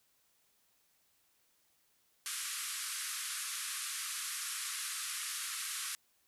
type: band-pass noise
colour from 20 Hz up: white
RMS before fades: -40 dBFS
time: 2.26-5.95 s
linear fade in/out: 0 ms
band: 1100 to 12000 Hz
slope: 96 dB/octave
effects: white hiss -73 dBFS RMS until 6.27 s